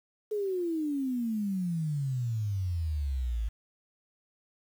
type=exponential sweep; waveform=sine; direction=down; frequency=431.1 to 53 Hz; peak=-28 dBFS; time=0.31-3.49 s; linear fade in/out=10 ms; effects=9-bit